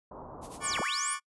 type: low-pass noise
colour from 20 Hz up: white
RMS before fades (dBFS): -45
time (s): 0.11-0.8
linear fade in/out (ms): 5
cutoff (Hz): 1100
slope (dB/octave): 48
type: noise with tremolo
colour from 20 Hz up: blue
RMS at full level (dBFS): -43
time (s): 0.41-1.08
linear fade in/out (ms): 50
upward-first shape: sine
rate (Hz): 9.4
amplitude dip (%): 85
type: chord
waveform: sawtooth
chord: D major seventh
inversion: third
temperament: just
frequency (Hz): 1101.2 / 1174.7 / 1468.3 / 1762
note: C#6 / D6 / F#6 / A6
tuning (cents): -12 / 0 / -14 / +2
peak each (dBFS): -33 / -33 / -38 / -37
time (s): 0.6-1.2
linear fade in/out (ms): 50
type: linear two-way sweep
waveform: sine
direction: down then up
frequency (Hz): 10000 to 113 to 10000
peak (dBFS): -31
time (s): 0.63-1.15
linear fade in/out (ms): 20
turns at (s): 0.8
effects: noise-tail reverb RT60 0.1 s tail -25 dB re dry + resampled to 24000 Hz